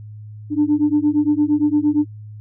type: beating tone pair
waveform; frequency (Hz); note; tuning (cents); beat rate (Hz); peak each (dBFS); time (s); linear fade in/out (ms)
sine; 292.9 / 301.6; D4 / D4; -5 / +46; 8.7; -16; 0.5-2.06; 50
effects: tanh soft clip ceiling -8 dBFS + added 106 Hz sine -33 dBFS peak until 2.4 s

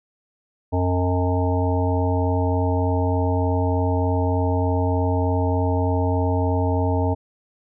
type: harmonic tone with a mistuned harmonic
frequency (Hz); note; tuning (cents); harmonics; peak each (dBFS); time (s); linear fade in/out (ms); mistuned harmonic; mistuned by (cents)
90.4; F#2; -40; 1 / 3 / 5 / 7 / 9 / 10; -20 / -25 / -27 / -28 / -30 / -30; 0.72-7.15; 20; 9; +15
effects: none

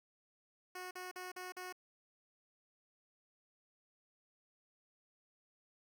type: tone bursts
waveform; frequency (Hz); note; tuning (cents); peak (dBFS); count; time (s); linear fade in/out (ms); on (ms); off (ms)
10% pulse; 365.6; F#4; -21; -36; 5; 0.75-1.726; 5; 160; 44
effects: none

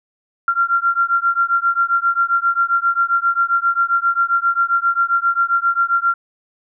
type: beating tone pair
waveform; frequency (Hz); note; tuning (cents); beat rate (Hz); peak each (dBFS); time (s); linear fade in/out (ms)
sine; 1375 / 1382.5; F6 / F6; -27 / -18; 7.5; -17; 0.48-6.14; 2
effects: none

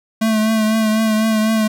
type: tone with vibrato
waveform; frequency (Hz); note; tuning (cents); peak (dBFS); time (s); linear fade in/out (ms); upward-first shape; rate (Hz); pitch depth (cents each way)
square; 218.9; A3; -9; -14; 0.21-1.68; 10; triangle; 4; 37
effects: none

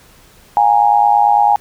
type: tone with amplitude modulation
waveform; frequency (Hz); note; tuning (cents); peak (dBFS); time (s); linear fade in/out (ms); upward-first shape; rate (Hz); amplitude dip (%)
sine; 824; G#5; -14; -4; 0.57-1.56; 0; sine; 109; 85
effects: pink hiss -46 dBFS RMS until 1.6 s

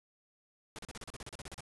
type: noise bursts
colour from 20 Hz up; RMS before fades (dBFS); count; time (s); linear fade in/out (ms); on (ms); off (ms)
pink; -45; 14; 0.76-1.606; 0; 27; 36
effects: resampled to 24000 Hz

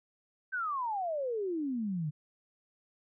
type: exponential sweep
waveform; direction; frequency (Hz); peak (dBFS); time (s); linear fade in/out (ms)
sine; down; 1572 to 143.3; -31; 0.52-2.11; 20
effects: none

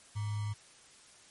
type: tone with sample-and-hold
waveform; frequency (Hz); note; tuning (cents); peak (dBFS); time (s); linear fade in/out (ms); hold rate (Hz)
sine; 104.9; G#2; +18; -32; 0.15-0.54; 20; 1050
effects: white hiss -58 dBFS RMS until 1.3 s + MP3 48 kbps

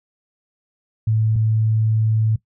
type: tone pair in turn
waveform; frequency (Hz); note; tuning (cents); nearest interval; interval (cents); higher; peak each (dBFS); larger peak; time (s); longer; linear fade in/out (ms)
sine; 110 / 110; A2 / A2; 0 / 0; unison; 0; neither; -15; neither; 1.07-1.36 / 1.36-2.36; second; 5
effects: noise-tail reverb RT60 0.1 s tail -18 dB re dry

